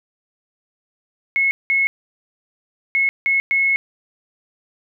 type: tone bursts at uneven times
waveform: sine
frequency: 2182 Hz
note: C#7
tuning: 28 cents flat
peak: -14 dBFS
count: 5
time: 1.36-1.51 / 1.7-1.87 / 2.95-3.09 / 3.26-3.4 / 3.51-3.76 s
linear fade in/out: 0 ms
effects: none